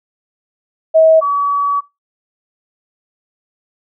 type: tone pair in turn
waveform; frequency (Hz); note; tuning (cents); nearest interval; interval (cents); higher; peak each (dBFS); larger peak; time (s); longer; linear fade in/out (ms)
sine; 641 / 1138.6; E5 / C#6; -49 / +46; minor seventh; 995; second; -5 / -12; first; 0.94-1.21 / 1.21-1.81; second; 20
effects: noise-tail reverb RT60 0.2 s tail -17 dB re dry